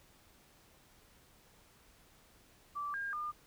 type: tone with pitch steps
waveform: sine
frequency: 1164 / 1612 / 1207 Hz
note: D6 / G6 / D6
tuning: -16 / +48 / +47 cents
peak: -36 dBFS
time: 2.75-3.32 s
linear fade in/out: 20 ms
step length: 190 ms
effects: pink hiss -64 dBFS RMS until 3.46 s